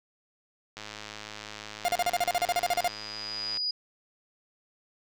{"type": "click train", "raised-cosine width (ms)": 0.2, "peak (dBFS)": -22, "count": 298, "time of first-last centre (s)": [0.77, 3.572], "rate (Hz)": 106}
{"type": "tone with exponential growth", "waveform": "sine", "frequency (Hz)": 4917, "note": "D#8", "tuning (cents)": -21, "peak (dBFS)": -26, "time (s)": [1.77, 3.71], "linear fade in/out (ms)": 5, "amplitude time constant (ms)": 420}
{"type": "tone bursts", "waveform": "45% pulse", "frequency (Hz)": 705, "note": "F5", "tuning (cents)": 16, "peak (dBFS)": -23, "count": 15, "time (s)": [1.85, 2.877], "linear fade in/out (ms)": 0, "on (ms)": 33, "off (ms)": 38}
{"effects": []}